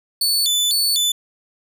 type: tone with vibrato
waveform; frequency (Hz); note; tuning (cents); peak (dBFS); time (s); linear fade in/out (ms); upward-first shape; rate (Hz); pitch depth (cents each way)
sawtooth; 3951; B7; 0; -13; 0.21-1.12; 5; square; 2; 210
effects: none